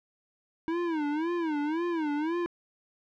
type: tone with vibrato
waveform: square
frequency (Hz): 318.3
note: D#4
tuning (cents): +39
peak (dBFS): -28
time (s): 0.68-2.46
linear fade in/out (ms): 0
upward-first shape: sine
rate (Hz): 1.9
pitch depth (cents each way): 160
effects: low-pass 2000 Hz 12 dB/octave